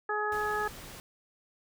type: harmonic tone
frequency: 421.4 Hz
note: G#4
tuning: 25 cents sharp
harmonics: 1 / 2 / 3 / 4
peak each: -34 / -34 / -34 / -34 dBFS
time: 0.09-0.68 s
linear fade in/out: 5 ms
type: noise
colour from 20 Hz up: pink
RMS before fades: -46 dBFS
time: 0.32-1 s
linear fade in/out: 0 ms
effects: none